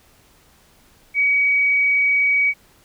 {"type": "tone", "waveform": "sine", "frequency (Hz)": 2264, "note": "C#7", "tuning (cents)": 36, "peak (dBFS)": -14, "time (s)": [1.14, 2.54], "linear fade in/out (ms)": 50, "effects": ["pink hiss -54 dBFS RMS until 2.84 s"]}